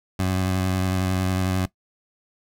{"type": "tone with vibrato", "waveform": "20% pulse", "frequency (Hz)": 93.2, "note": "F#2", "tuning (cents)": 13, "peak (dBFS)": -16, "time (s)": [0.19, 1.66], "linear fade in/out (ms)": 5, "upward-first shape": "sine", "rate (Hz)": 11, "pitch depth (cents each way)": 22, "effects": ["noise-tail reverb RT60 0.1 s tail -18 dB re dry"]}